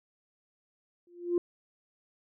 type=tone with exponential growth; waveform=sine; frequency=349.2 Hz; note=F4; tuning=in tune; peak=-20 dBFS; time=1.07-1.38 s; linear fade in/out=2 ms; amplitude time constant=66 ms; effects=tanh soft clip ceiling -19 dBFS